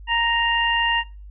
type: harmonic tone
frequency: 932.3 Hz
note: A#5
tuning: in tune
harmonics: 1 / 2 / 3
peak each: -22 / -22 / -22 dBFS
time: 0.07-1.04 s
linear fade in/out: 50 ms
effects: noise-tail reverb RT60 0.4 s tail -26 dB re dry + added 50 Hz sine -37 dBFS peak until 1.3 s